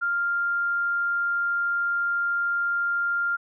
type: tone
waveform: sine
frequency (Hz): 1396.9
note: F6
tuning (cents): 0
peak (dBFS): -22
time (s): 0.01-3.37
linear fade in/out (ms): 20
effects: none